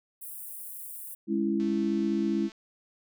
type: high-pass noise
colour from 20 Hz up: white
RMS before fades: -41 dBFS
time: 0.21-1.15 s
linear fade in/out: 10 ms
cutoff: 8900 Hz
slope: 48 dB/octave
type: chord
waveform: sine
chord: C# minor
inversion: second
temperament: just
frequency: 207.9 / 277.2 / 332.6 Hz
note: G#3 / C#4 / E4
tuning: +2 / 0 / +16 cents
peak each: -28 / -32 / -28 dBFS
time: 1.27-2.5 s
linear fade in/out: 50 ms
type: click train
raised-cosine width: 0.2 ms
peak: -34 dBFS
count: 203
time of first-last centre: 1.6-2.518 s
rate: 220 Hz
effects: none